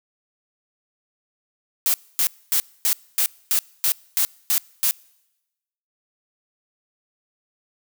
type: noise bursts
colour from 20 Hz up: blue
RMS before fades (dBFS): -19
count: 10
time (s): 1.86-4.91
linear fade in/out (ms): 0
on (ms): 80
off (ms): 250
effects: noise-tail reverb RT60 1.0 s tail -26 dB re dry